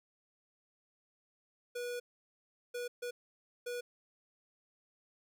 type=tone bursts at uneven times; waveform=square; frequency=486.2 Hz; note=B4; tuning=27 cents flat; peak=-38 dBFS; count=4; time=1.75-2 / 2.74-2.88 / 3.02-3.11 / 3.66-3.81 s; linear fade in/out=10 ms; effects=none